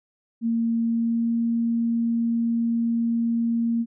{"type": "tone with pitch glide", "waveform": "sine", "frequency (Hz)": [230, 231.9], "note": ["A#3", "A#3"], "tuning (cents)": [-23, -9], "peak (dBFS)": -20, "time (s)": [0.41, 3.86], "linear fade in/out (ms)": 50, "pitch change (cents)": 14, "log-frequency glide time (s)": [0.82, 1.35], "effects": []}